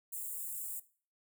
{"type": "high-pass noise", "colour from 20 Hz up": "white", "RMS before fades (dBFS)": -41, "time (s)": [0.12, 0.8], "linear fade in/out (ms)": 10, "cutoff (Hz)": 7200, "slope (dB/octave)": 96, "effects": ["noise-tail reverb RT60 0.4 s tail -17 dB re dry"]}